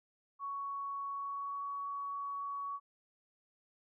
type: tone with pitch glide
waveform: sine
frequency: 1115 to 1124.1 Hz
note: C#6 to C#6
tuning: +10 to +24 cents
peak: -37 dBFS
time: 0.39-2.8 s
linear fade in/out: 50 ms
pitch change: +14 cents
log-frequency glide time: 1.1-1.67 s
effects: none